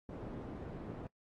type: low-pass noise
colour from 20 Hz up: white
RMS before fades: -45 dBFS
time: 0.09-1.07 s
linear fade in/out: 2 ms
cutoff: 370 Hz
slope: 12 dB/octave
effects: noise-tail reverb RT60 0.1 s tail -25 dB re dry + AAC 32 kbps